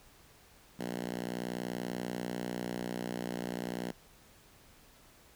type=tone with high-pass filter; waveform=5% pulse; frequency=60.4 Hz; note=B1; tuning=38 cents flat; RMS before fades=-38 dBFS; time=0.79-3.92 s; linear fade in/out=5 ms; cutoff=190 Hz; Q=2; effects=pink hiss -60 dBFS RMS until 5.35 s